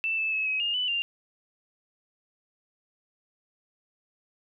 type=tone with pitch steps; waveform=sine; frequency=2656 / 2625 / 2584 / 2550 / 2830 / 2987 / 2792 Hz; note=E7 / E7 / E7 / D#7 / F7 / F#7 / F7; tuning=+12 / -8 / -35 / +42 / +22 / +16 / -1 cents; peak=-25 dBFS; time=0.04-1.02 s; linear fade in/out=0 ms; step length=140 ms; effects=none